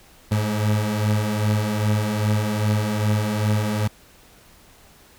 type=beating tone pair; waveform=30% pulse; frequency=104.2 / 106.7 Hz; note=G#2 / G#2; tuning=+6 / +47 cents; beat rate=2.5 Hz; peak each=-22 / -18 dBFS; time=0.31-3.88 s; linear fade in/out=10 ms; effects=pink hiss -51 dBFS RMS until 5.18 s